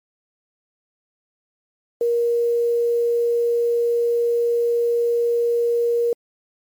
sine tone with quantisation, 471.9 Hz, A#4, 21 cents sharp, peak -16 dBFS, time 2.01-6.13 s, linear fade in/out 2 ms, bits 7, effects MP3 96 kbps

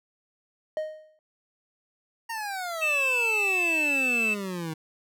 triangle tone with exponential decay, 621 Hz, D#5, 3 cents flat, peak -22 dBFS, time 0.77-1.19 s, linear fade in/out 1 ms, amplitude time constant 90 ms
25% pulse exponential sweep, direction down, 932 to 155.56 Hz, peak -27 dBFS, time 2.29-4.74 s, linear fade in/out 10 ms
triangle tone, 2637 Hz, E7, in tune, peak -21 dBFS, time 2.81-4.35 s, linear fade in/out 20 ms
effects none

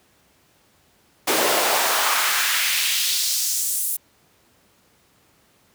pink noise with high-pass filter sweep, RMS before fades -21 dBFS, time 1.27-3.97 s, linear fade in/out 10 ms, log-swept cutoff 370 to 11000 Hz, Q 1.5, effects pink hiss -59 dBFS RMS until 5.74 s + high-pass 80 Hz 12 dB/octave

